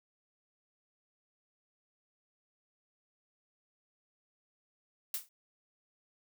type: noise with exponential decay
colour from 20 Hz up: blue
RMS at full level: -31 dBFS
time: 5.14-5.29 s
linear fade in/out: 2 ms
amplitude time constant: 31 ms
effects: none